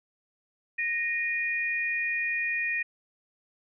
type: tone pair together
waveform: sine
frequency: 1864.7 / 2445 Hz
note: A#6 / D#7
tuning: 0 / -31 cents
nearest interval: perfect fourth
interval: 469 cents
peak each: -29 / -29 dBFS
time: 0.78-2.83 s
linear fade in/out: 10 ms
effects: none